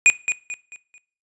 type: tone with echo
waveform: square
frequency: 2462 Hz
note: D#7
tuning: 19 cents flat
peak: -9 dBFS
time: 0.06-0.1 s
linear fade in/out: 0 ms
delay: 220 ms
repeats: 4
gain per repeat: -9 dB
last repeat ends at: 0.98 s
effects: noise-tail reverb RT60 0.4 s tail -19 dB re dry + resampled to 22050 Hz